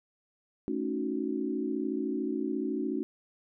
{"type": "chord", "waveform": "sine", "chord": "D# half-diminished seventh", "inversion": "second", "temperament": "equal", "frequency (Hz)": [220, 277.2, 311.1, 370], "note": ["A3", "C#4", "D#4", "F#4"], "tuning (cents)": [0, 0, 0, 0], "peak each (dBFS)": [-36, -33, -35, -35], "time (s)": [0.68, 3.03], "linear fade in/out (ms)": 0, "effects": []}